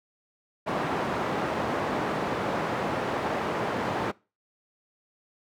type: band-pass noise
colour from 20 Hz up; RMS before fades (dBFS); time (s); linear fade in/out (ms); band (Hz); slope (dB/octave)
white; -29; 0.66-4.12; 20; 120 to 960; 12
effects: noise-tail reverb RT60 0.3 s tail -22 dB re dry